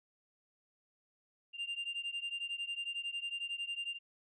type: beating tone pair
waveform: sine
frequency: 2788 / 2799 Hz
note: F7 / F7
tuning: -4 / +3 cents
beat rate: 11 Hz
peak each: -38 / -39 dBFS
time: 1.53-3.99 s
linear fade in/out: 50 ms
effects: tanh soft clip ceiling -34 dBFS